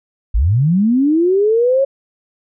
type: linear sweep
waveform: sine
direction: up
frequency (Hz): 43.65 to 554.4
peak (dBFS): -10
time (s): 0.34-1.85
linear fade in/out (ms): 10
effects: none